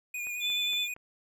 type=tone with vibrato; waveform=square; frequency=2451 Hz; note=D#7; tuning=27 cents flat; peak=-34 dBFS; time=0.14-0.94 s; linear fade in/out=5 ms; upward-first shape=sine; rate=9.4 Hz; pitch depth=26 cents each way
type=click train; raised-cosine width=0.5 ms; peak=-35 dBFS; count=4; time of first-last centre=0.27-0.964 s; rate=4.32 Hz
type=tone; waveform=sine; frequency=3500 Hz; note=A7; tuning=10 cents flat; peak=-28 dBFS; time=0.4-0.88 s; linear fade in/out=50 ms
effects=none